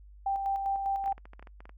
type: tone with tremolo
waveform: sine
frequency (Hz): 786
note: G5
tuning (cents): +4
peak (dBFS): -26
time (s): 0.26-1.13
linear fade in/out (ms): 5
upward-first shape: square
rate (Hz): 5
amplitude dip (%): 40
type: clicks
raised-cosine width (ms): 0.5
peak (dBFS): -34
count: 12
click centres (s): 1.041 / 1.077 / 1.122 / 1.18 / 1.255 / 1.334 / 1.395 / 1.426 / 1.472 / 1.605 / 1.655 / 1.694
effects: noise-tail reverb RT60 0.1 s tail -25 dB re dry + added 50 Hz sine -49 dBFS peak until 1.77 s